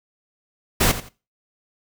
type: noise with echo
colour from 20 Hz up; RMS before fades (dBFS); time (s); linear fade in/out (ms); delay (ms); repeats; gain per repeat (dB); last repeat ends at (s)
pink; -17; 0.8-0.92; 10; 86; 2; -13; 1.092
effects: noise-tail reverb RT60 0.3 s tail -18 dB re dry